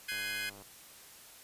30% pulse chord, Ab dominant seventh, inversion third, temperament equal with one note detuned, 1518.1 / 1661.2 / 2093 / 2489 Hz, Gb6 / Ab6 / C7 / Eb7, +44 / 0 / 0 / 0 cents, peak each -38 dBFS, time 0.08-0.5 s, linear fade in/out 10 ms
click train, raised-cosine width 1 ms, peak -39 dBFS, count 51, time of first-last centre 0.12-0.622 s, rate 99.7 Hz
effects white hiss -54 dBFS RMS until 1.43 s + resampled to 32000 Hz

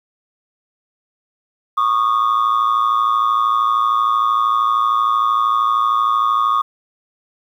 sine tone pair together, 1109 / 1222 Hz, C#6 / D#6, 0 / -32 cents, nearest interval major second, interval 168 cents, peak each -14 dBFS, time 1.77-6.62 s, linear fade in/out 10 ms, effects tanh soft clip ceiling -10 dBFS + 8-bit

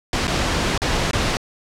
pink noise with dropouts, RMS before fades -20 dBFS, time 0.13-1.37 s, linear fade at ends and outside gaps 1 ms, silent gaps 0.271-0.278 / 0.777-0.818 / 1.111-1.132 s, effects low-pass 6000 Hz 12 dB/octave

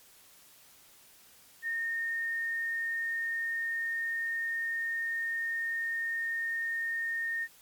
sine tone, 1835 Hz, A#6, 28 cents flat, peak -30 dBFS, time 1.62-7.48 s, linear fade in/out 50 ms, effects white hiss -58 dBFS RMS until 7.61 s + MP3 96 kbps

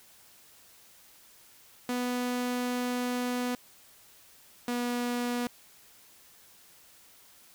sawtooth tone pair in turn, 246.9 / 242.8 Hz, B3 / B3, 0 / -29 cents, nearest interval unison, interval 29 cents, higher first, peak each -25 dBFS, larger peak neither, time 1.89-3.55 / 4.68-5.47 s, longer first, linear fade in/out 2 ms, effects white hiss -57 dBFS RMS until 7.54 s

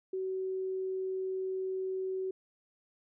sine tone, 377.4 Hz, F#4, 34 cents sharp, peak -32 dBFS, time 0.13-2.31 s, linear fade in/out 5 ms, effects none

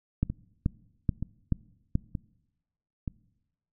two click trains, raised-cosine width 5 ms, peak -19 / -12 dBFS, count 4 / 5, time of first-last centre 0.3-3.078 / 0.23-1.954 s, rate 1.08 / 2.32 Hz, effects noise-tail reverb RT60 1.0 s tail -23 dB re dry

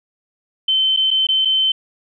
sine tone with dropouts, 3080 Hz, G7, 31 cents flat, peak -13 dBFS, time 0.68-1.72 s, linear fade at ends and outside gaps 5 ms, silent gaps 0.965-0.971 / 1.106-1.111 / 1.269-1.287 / 1.45-1.454 s, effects none

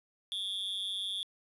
triangle tone with amplitude modulation, 3443 Hz, A7, 38 cents flat, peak -28 dBFS, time 0.32-1.23 s, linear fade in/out 0 ms, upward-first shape sine, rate 194 Hz, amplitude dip 100%, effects resampled to 32000 Hz + 10-bit

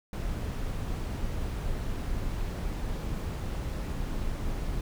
brown noise, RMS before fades -32 dBFS, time 0.13-4.81 s, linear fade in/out 2 ms, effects none

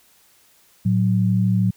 sine tone pair together, 112.2 / 185 Hz, A2 / F#3, +34 / 0 cents, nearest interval major sixth, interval 866 cents, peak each -18 dBFS, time 0.85-1.71 s, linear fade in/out 10 ms, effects white hiss -56 dBFS RMS until 1.76 s

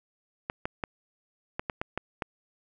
clicks, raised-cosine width 0.5 ms, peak -15 dBFS, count 8, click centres 0.499 / 0.655 / 0.838 / 1.595 / 1.698 / 1.815 / 1.976 / 2.222 s, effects none

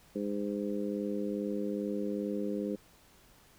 harmonic tone, 102.4 Hz, G#2, 24 cents flat, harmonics 2 / 3 / 4 / 5, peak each -35 / -37 / -38 / -39 dBFS, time 0.15-2.76 s, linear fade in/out 10 ms, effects pink hiss -61 dBFS RMS until 3.58 s

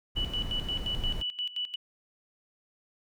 brown noise, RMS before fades -34 dBFS, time 0.15-1.23 s, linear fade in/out 20 ms
sine tone with tremolo, 2960 Hz, F#7, in tune, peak -29 dBFS, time 0.16-1.76 s, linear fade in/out 10 ms, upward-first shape square, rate 5.7 Hz, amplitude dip 80%
effects none

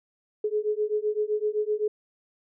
sine beating tone pair, 420 / 427.8 Hz, G#4 / A4, +19 / -49 cents, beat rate 7.8 Hz, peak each -27 dBFS, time 0.44-1.88 s, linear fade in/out 5 ms, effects none

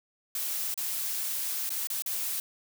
blue noise with dropouts, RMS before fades -32 dBFS, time 0.35-2.4 s, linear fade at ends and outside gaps 2 ms, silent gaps 0.742-0.776 / 1.693-1.703 / 1.872-1.901 / 2.022-2.061 s, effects none

